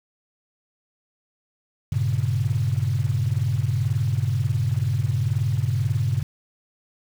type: chord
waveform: sine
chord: G diminished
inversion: none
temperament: equal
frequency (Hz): 98 / 116.54 / 138.59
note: G2 / Bb2 / Db3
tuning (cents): 0 / 0 / 0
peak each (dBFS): -24 / -23 / -24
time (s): 1.92-6.23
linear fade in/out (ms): 5
effects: tanh soft clip ceiling -11 dBFS + 7-bit